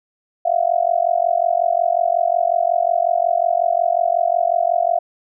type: tone with amplitude modulation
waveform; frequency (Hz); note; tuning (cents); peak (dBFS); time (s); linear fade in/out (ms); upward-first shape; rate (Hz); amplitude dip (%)
sine; 687; F5; -29; -10; 0.45-4.99; 10; sine; 45.5; 100
effects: none